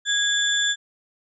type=tone cluster; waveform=sine; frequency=1650 / 3463 / 7180 Hz; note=G#6 / A7 / A8; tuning=-12 / -28 / +34 cents; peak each=-23 / -22 / -27 dBFS; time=0.05-0.76 s; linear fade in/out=50 ms; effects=none